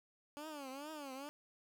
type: tone with vibrato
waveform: 15% pulse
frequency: 286.1 Hz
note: D4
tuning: 45 cents flat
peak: -39 dBFS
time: 0.37-1.29 s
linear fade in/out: 0 ms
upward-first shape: triangle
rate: 2.3 Hz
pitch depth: 190 cents each way
effects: none

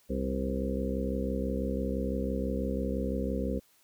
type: harmonic tone with a mistuned harmonic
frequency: 66 Hz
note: C2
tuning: 16 cents sharp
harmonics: 1 / 2 / 3 / 4 / 5 / 6 / 7 / 8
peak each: -34 / -45 / -34 / -36 / -44 / -39 / -38 / -38 dBFS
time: 0.09-3.6 s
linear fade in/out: 20 ms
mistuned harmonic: 7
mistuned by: +55 cents
effects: white hiss -65 dBFS RMS until 3.83 s

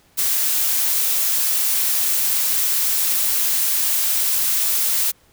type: noise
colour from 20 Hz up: blue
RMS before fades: -19 dBFS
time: 0.17-5.12 s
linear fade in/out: 20 ms
effects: pink hiss -56 dBFS RMS until 5.32 s

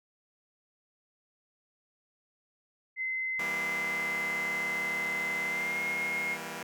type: tone with pitch glide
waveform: sine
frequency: 2057 to 2143 Hz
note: C7 to C7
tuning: -30 to +41 cents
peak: -30 dBFS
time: 2.96-6.38 s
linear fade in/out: 50 ms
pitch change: +71 cents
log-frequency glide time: 5.46-5.8 s
type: chord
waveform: 5% pulse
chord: E diminished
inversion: none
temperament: just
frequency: 164.81 / 197.78 / 237.3 Hz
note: E3 / G3 / Bb3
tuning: 0 / +16 / +31 cents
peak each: -31 / -31 / -30 dBFS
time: 3.39-6.63 s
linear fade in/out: 2 ms
effects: none

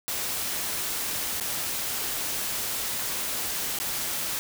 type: noise with dropouts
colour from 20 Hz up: white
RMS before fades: -30 dBFS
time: 0.08-4.39 s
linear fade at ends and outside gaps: 0 ms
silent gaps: 1.399-1.409 / 3.788-3.8 s
effects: none

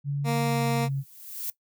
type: tone with pitch glide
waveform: sine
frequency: 142 to 137 Hz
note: C#3 to C#3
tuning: +42 to -20 cents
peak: -25 dBFS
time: 0.04-1.04 s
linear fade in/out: 50 ms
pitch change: -62 cents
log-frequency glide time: 0.41-0.65 s
type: tone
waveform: 15% pulse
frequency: 233.1 Hz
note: A#3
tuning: in tune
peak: -19 dBFS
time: 0.24-0.89 s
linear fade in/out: 50 ms
type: noise with exponential growth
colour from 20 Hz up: violet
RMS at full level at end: -30 dBFS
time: 0.76-1.5 s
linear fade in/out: 0 ms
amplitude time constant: 160 ms
effects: noise-tail reverb RT60 0.1 s tail -19 dB re dry

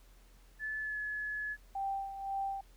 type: tone with pitch glide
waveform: sine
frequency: 1734 to 1705.2 Hz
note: A6 to G#6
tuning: -26 to +45 cents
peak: -35 dBFS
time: 0.59-1.57 s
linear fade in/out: 50 ms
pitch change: -29 cents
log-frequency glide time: 0.8-0.98 s
type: tone with tremolo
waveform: sine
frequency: 784 Hz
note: G5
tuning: in tune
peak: -32 dBFS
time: 1.75-2.61 s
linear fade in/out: 5 ms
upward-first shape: sine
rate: 1.9 Hz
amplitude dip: 65%
effects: added 42 Hz sine -57 dBFS peak until 2.76 s + pink hiss -66 dBFS RMS until 2.76 s

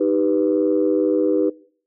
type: chord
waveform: sine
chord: Eb augmented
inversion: none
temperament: equal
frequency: 311.1 / 392 / 493.9 Hz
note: Eb4 / G4 / B4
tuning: 0 / 0 / 0 cents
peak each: -19 / -20 / -19 dBFS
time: 0-1.5 s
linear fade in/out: 10 ms
effects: noise-tail reverb RT60 0.5 s tail -21 dB re dry + tanh soft clip ceiling -7 dBFS

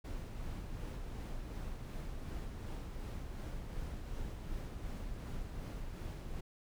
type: noise with tremolo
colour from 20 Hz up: brown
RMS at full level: -41 dBFS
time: 0.04-6.41 s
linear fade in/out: 10 ms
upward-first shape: sine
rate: 2.7 Hz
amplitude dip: 30%
effects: none

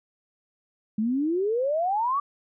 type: exponential sweep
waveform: sine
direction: up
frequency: 207.7 to 1174.7 Hz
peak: -22 dBFS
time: 0.98-2.2 s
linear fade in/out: 5 ms
effects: none

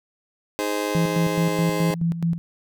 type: chord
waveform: 30% pulse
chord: Ab major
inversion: second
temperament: just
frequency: 311.5 / 415.3 / 519.1 Hz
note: Eb4 / Ab4 / C5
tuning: +2 / 0 / -14 cents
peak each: -25 dBFS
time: 0.59-1.94 s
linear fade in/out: 0 ms
type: tone with tremolo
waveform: sine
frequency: 167.8 Hz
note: E3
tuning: 31 cents sharp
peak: -18 dBFS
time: 0.95-2.38 s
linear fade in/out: 0 ms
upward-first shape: square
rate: 4.7 Hz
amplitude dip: 65%
effects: none

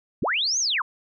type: linear two-way sweep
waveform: sine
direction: up then down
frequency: 60.5 to 6645 to 894 Hz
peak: -21 dBFS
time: 0.22-0.82 s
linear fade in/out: 5 ms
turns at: 0.59 s
effects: none

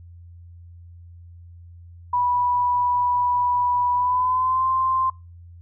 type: tone with pitch glide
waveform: sine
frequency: 981 to 1045.4 Hz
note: B5 to C6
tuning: -12 to -2 cents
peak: -18 dBFS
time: 2.13-5.1 s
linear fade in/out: 5 ms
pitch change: +110 cents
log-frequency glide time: 3.94-4.66 s
effects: noise-tail reverb RT60 0.3 s tail -25 dB re dry + added 86 Hz sine -41 dBFS peak until 5.61 s

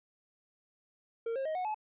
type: tone with pitch steps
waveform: triangle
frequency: 459.4 / 536.9 / 627.6 / 733.5 / 857.3 Hz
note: A#4 / C5 / D#5 / F#5 / A5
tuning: -25 / +45 / +15 / -15 / -45 cents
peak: -30 dBFS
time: 1.26-1.745 s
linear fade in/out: 5 ms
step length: 97 ms
effects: resampled to 8000 Hz

